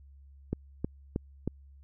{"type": "click train", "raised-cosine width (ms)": 3, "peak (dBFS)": -17, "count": 4, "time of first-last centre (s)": [0.53, 1.476], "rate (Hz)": 3.17, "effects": ["added 69 Hz sine -51 dBFS peak until 1.83 s"]}